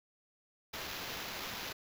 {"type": "noise with sample-and-hold", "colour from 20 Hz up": "blue", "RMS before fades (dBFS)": -42, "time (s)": [0.73, 1.73], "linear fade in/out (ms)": 10, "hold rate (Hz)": 8820, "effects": []}